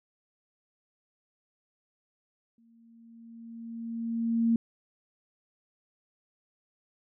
sine tone with exponential growth, 230 Hz, A#3, 23 cents flat, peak -20 dBFS, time 2.58-4.56 s, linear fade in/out 2 ms, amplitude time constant 430 ms, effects none

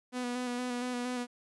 sawtooth tone with vibrato, 246.9 Hz, B3, in tune, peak -29 dBFS, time 0.12-1.27 s, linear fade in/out 50 ms, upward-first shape square, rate 4.3 Hz, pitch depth 21 cents each way, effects resampled to 24000 Hz + 11-bit

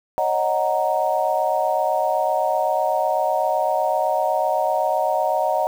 sine chord, D# minor seventh, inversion third, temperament equal, 554.4 / 622.3 / 740 / 932.3 Hz, C#5 / D#5 / F#5 / A#5, 0 / 0 / 0 / 0 cents, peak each -26 / -22 / -22 / -24 dBFS, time 0.18-5.67 s, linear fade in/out 0 ms, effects 7-bit

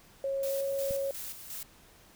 sine tone with pitch glide, 546 to 550.1 Hz, C#5 to C#5, -26 to -13 cents, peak -29 dBFS, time 0.24-1.11 s, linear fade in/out 2 ms, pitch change +13 cents, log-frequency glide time 0.46-0.59 s
blue noise with tremolo, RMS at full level -40 dBFS, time 0.43-1.63 s, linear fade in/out 2 ms, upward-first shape square, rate 2.8 Hz, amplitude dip 55%
click, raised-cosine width 5 ms, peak -30 dBFS, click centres 0.909 s
effects pink hiss -58 dBFS RMS until 2.15 s

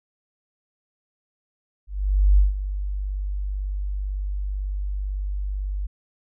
sine tone with ADSR envelope, 49 Hz, G1, in tune, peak -11 dBFS, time 1.87-5.87 s, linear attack 510 ms, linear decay 150 ms, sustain -13 dB, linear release 12 ms, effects none

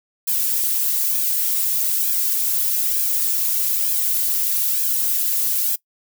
violet noise with flanger, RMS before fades -20 dBFS, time 0.27-5.76 s, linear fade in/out 10 ms, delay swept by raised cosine 1.2 to 3.8 ms, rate 1.1 Hz, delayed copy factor +1, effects noise-tail reverb RT60 0.1 s tail -22 dB re dry

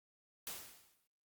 white noise with exponential decay, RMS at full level -42 dBFS, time 0.47-1.07 s, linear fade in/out 1 ms, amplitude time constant 130 ms, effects Opus 48 kbps

